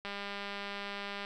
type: click train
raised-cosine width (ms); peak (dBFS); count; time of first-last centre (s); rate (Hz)
0.3; -24; 242; 0.05-1.249; 201
effects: none